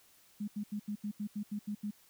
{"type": "tone bursts", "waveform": "sine", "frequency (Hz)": 207.7, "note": "G#3", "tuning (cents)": 0, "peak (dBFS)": -34, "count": 10, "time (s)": [0.4, 1.91], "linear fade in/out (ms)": 10, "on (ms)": 79, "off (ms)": 80, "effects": ["white hiss -64 dBFS RMS until 2.09 s"]}